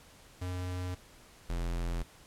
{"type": "tone pair in turn", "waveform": "square", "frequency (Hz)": [90.6, 42.76], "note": ["F#2", "F1"], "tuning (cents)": [-36, -36], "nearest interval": "octave + minor second", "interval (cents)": 1300, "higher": "first", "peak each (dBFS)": [-35, -32], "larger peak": "second", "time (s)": [[0.41, 0.95], [1.49, 2.03]], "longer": "neither", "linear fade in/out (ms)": 10, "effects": ["pink hiss -57 dBFS RMS until 2.26 s", "low-pass 12000 Hz 12 dB/octave"]}